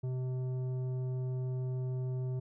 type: tone with tanh clipping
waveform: sine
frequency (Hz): 128.1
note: C3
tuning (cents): -36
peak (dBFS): -34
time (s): 0.03-2.4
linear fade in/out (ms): 10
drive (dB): 10
effects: none